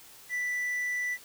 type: tone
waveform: triangle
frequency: 1975.5 Hz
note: B6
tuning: in tune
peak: -27 dBFS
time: 0.29-1.18 s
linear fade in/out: 50 ms
effects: white hiss -52 dBFS RMS until 1.24 s